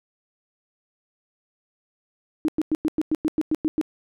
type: tone bursts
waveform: sine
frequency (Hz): 311.1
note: D#4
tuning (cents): 0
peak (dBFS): -18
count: 11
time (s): 2.45-3.813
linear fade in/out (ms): 0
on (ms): 33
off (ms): 100
effects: none